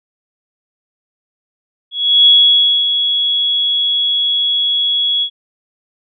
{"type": "tone with ADSR envelope", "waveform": "sine", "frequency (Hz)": 3351, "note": "G#7", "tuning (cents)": 15, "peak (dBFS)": -4, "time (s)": [1.91, 5.3], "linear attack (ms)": 350, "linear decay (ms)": 590, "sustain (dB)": -8, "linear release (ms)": 77, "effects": []}